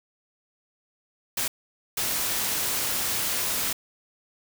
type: noise bursts at uneven times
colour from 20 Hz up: white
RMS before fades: -27 dBFS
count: 2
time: 1.37-1.48 / 1.97-3.73 s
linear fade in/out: 5 ms
effects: none